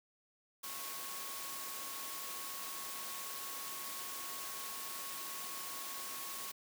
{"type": "tone in noise", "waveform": "sine", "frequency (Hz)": 1100, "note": "C#6", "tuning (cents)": -14, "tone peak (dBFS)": -50, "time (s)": [0.63, 6.52], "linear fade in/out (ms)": 10, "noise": "white", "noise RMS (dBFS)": -44, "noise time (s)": [0.63, 6.52], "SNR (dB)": -9, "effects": ["high-pass 200 Hz 12 dB/octave"]}